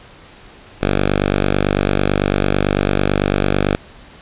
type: tone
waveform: 5% pulse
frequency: 49 Hz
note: G1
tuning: in tune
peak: -3 dBFS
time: 0.81-3.76 s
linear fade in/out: 10 ms
effects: pink hiss -42 dBFS RMS until 4.21 s + resampled to 8000 Hz